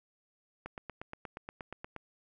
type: click train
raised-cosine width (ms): 0.5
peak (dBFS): -26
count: 12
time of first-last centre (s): 0.66-1.963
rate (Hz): 8.44
effects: none